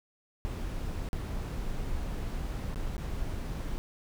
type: noise with dropouts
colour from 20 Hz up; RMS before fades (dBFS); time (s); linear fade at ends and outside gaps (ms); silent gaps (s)
brown; -34; 0.45-3.78; 0; 1.088-1.131 / 2.745-2.759 / 2.967-2.98
effects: none